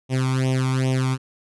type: tone with flanger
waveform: sawtooth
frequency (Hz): 130.5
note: C3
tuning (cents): -4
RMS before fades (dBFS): -21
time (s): 0.09-1.18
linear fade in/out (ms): 50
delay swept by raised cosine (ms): 0.33 to 0.9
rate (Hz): 2.5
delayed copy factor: +1
effects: resampled to 24000 Hz